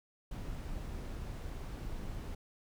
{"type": "noise", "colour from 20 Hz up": "brown", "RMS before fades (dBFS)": -41, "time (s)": [0.31, 2.35], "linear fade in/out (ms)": 5, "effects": []}